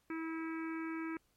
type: harmonic tone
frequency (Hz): 324.1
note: E4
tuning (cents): -29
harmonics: 1 / 3 / 4 / 5 / 6 / 7 / 8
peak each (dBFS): -38 / -51 / -49 / -50 / -55 / -50 / -60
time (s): 0.1-1.17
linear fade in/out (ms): 2
effects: pink hiss -75 dBFS RMS until 1.36 s + MP3 64 kbps

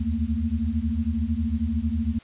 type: tone cluster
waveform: sine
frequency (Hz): 73.9 / 83 / 221.2 / 234.1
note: D2 / E2 / A3 / A#3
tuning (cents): +11 / +12 / +9 / +8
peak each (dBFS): -28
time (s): 0-2.19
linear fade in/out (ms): 10
effects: white hiss -51 dBFS RMS until 2.23 s + resampled to 8000 Hz

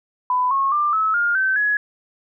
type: tone with pitch steps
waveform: sine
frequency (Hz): 1000 / 1090.5 / 1189.2 / 1296.8 / 1414.2 / 1542.2 / 1681.8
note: B5 / C#6 / D6 / E6 / F6 / G6 / G#6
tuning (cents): +21 / -29 / +21 / -29 / +21 / -29 / +21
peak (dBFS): -16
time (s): 0.3-1.77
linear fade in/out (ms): 2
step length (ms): 210
effects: none

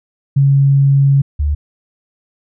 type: tone pair in turn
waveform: sine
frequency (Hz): 138.59 / 73.42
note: C#3 / D2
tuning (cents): 0 / 0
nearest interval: major seventh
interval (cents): 1100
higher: first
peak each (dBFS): -7 / -12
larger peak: first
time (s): 0.36-1.22 / 1.39-1.55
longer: first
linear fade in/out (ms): 10
effects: none

